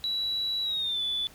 sine tone with pitch glide, 3922 to 3474 Hz, B7 to A7, -13 to -23 cents, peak -26 dBFS, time 0.04-1.27 s, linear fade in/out 0 ms, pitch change -210 cents, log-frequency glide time 0.63-1.02 s, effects tanh soft clip ceiling -22 dBFS + pink hiss -53 dBFS RMS until 1.34 s

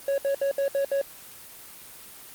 triangle tone bursts, 554.4 Hz, C#5, in tune, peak -20 dBFS, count 6, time 0.08-1.015 s, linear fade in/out 2 ms, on 100 ms, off 67 ms, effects white hiss -45 dBFS RMS until 2.34 s + Opus 24 kbps

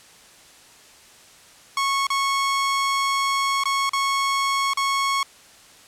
sawtooth tone with dropouts, 1100 Hz, C#6, 14 cents flat, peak -16 dBFS, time 1.77-5.23 s, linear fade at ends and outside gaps 2 ms, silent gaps 2.069-2.102 / 3.637-3.655 / 3.894-3.933 / 4.735-4.772 s, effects white hiss -49 dBFS RMS until 5.87 s + low-pass 9000 Hz 12 dB/octave

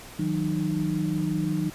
sine tone cluster, 157.5 / 183.2 / 306 Hz, D#3 / F#3 / D#4, +21 / -17 / -29 cents, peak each -28 dBFS, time 0.19-1.7 s, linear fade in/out 5 ms, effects pink hiss -44 dBFS RMS until 1.74 s + resampled to 32000 Hz

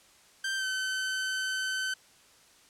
sawtooth tone with pitch glide, 1568 to 1528.7 Hz, G6 to G6, 0 to -44 cents, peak -26 dBFS, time 0.44-1.94 s, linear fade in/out 5 ms, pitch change -44 cents, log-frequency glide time 0.56-0.66 s, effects white hiss -59 dBFS RMS until 2.69 s + low-pass 9000 Hz 12 dB/octave

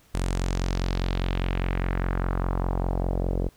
sawtooth tone with low-pass filter sweep, 44.96 Hz, F#1, 49 cents flat, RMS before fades -26 dBFS, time 0.14-3.49 s, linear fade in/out 10 ms, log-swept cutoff 9600 to 470 Hz, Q 1.9, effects pink hiss -59 dBFS RMS until 3.56 s

